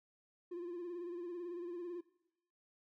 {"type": "tone with vibrato", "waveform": "triangle", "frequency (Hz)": 349.2, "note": "F4", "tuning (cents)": 0, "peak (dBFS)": -38, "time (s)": [0.51, 2.01], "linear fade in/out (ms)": 10, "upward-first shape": "sine", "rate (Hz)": 18, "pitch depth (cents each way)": 52, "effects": ["noise-tail reverb RT60 0.8 s tail -20 dB re dry", "tanh soft clip ceiling -36 dBFS"]}